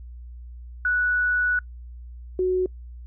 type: tone pair in turn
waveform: sine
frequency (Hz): 1475 / 368.8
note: F#6 / F#4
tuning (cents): -6 / -6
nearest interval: 2 octaves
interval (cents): 2400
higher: first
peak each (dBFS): -19 / -19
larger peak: neither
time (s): 0.85-1.59 / 2.39-2.66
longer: first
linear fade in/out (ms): 2
effects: noise-tail reverb RT60 0.1 s tail -25 dB re dry + added 60 Hz sine -37 dBFS peak until 3.06 s